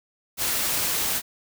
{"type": "noise", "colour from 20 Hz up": "white", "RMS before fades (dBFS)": -25, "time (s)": [0.37, 1.22], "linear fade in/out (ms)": 50, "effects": []}